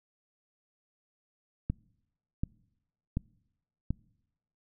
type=click train; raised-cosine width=5 ms; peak=-17 dBFS; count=4; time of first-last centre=1.7-3.906 s; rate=1.36 Hz; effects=noise-tail reverb RT60 0.9 s tail -26 dB re dry